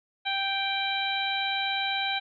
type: harmonic tone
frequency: 784 Hz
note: G5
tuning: in tune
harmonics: 1 / 2 / 3 / 4 / 5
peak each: -31 / -34 / -32 / -34 / -32 dBFS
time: 0.25-2.2 s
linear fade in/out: 20 ms
effects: none